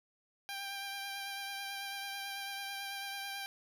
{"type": "tone with vibrato", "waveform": "10% pulse", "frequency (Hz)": 792, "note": "G5", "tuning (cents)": 18, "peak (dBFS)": -31, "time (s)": [0.49, 3.46], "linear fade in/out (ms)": 0, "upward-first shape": "triangle", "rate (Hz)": 9.1, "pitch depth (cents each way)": 22, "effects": []}